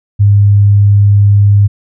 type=tone; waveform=sine; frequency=101.6 Hz; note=G#2; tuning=38 cents flat; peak=-3 dBFS; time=0.19-1.68 s; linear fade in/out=20 ms; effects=none